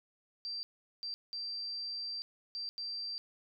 sine tone bursts at uneven times, 4699 Hz, D8, in tune, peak -37 dBFS, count 5, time 0.45-0.63 / 1.03-1.14 / 1.33-2.22 / 2.55-2.69 / 2.78-3.18 s, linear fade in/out 0 ms, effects none

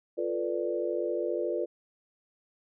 sine chord, B half-diminished seventh, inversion second, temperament equal, 349.2 / 440 / 493.9 / 587.3 Hz, F4 / A4 / B4 / D5, 0 / 0 / 0 / 0 cents, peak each -32 / -35 / -33 / -34 dBFS, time 0.17-1.66 s, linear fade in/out 20 ms, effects none

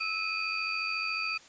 sine tone cluster, 1307 / 2466 / 2560 / 4621 Hz, E6 / D#7 / D#7 / D8, -15 / -16 / +49 / -29 cents, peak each -37 / -33 / -36 / -37 dBFS, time 0-1.38 s, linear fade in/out 10 ms, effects white hiss -54 dBFS RMS until 1.48 s + resampled to 16000 Hz

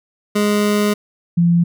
25% pulse / sine tone pair in turn, 207.7 / 171.35 Hz, G#3 / F3, 0 / -33 cents, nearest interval minor third, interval 333 cents, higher first, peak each -10 dBFS, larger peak neither, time 0.35-0.94 / 1.37-1.64 s, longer first, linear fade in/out 10 ms, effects none

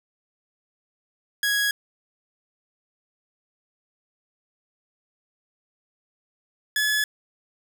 sawtooth tone pair in turn, 1661.2 / 1707.9 Hz, G#6 / G#6, 0 / +48 cents, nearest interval unison, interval 48 cents, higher second, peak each -17 dBFS, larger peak neither, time 1.43-1.71 / 6.76-7.04 s, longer neither, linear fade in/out 2 ms, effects none

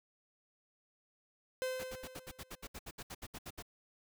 45% pulse tone with exponential decay, 515 Hz, C5, 28 cents flat, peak -33 dBFS, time 1.62-2.68 s, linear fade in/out 0 ms, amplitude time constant 230 ms
pink noise bursts, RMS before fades -46 dBFS, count 16, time 1.79-3.625 s, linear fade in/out 10 ms, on 50 ms, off 69 ms
effects none

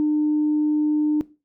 sine tone, 301.7 Hz, D4, 47 cents sharp, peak -16 dBFS, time 0-1.21 s, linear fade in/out 0 ms, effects noise-tail reverb RT60 0.3 s tail -19 dB re dry + tanh soft clip ceiling -13 dBFS

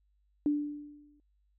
sine tone with exponential decay, 293.7 Hz, D4, in tune, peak -23 dBFS, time 0.46-1.2 s, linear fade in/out 1 ms, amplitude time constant 160 ms, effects added 50 Hz sine -68 dBFS peak until 1.58 s

